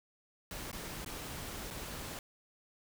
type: noise with dropouts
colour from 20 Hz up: pink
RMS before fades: -43 dBFS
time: 0.51-2.19 s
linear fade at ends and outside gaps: 1 ms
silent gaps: 0.715-0.729 / 1.047-1.061 / 1.704-1.709 s
effects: none